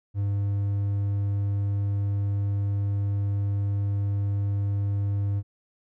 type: tone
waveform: triangle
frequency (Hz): 100.5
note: G2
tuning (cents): +44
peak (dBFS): -21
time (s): 0.14-5.43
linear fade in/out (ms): 50
effects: none